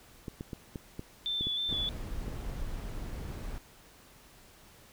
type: clicks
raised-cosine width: 3 ms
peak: -25 dBFS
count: 9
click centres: 0.282 / 0.409 / 0.532 / 0.758 / 0.994 / 1.41 / 1.47 / 1.727 / 2.281 s
type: tone with vibrato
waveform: sine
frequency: 3500 Hz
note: A7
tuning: 10 cents flat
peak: -30 dBFS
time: 1.26-1.89 s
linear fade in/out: 0 ms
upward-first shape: square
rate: 3.2 Hz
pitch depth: 26 cents each way
type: noise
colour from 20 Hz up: brown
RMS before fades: -38 dBFS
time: 1.69-3.58 s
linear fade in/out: 0 ms
effects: pink hiss -57 dBFS RMS until 4.92 s